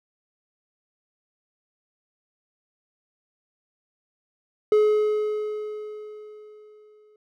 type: tone with exponential decay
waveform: triangle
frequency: 424.6 Hz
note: G#4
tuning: 38 cents sharp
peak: -12 dBFS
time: 4.72-7.16 s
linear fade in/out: 2 ms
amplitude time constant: 530 ms
effects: none